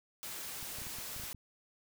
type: noise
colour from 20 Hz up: white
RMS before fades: -43 dBFS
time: 0.23-1.33 s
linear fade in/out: 0 ms
type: clicks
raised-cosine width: 5 ms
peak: -38 dBFS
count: 9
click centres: 0.628 / 0.786 / 0.818 / 0.869 / 0.986 / 1.164 / 1.198 / 1.237 / 1.347 s
effects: none